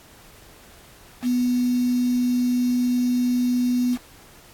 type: tone with quantisation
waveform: sine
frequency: 246.9 Hz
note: B3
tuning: in tune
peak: -18 dBFS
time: 1.22-3.98 s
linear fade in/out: 50 ms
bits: 6
effects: pink hiss -49 dBFS RMS until 4.53 s + AAC 64 kbps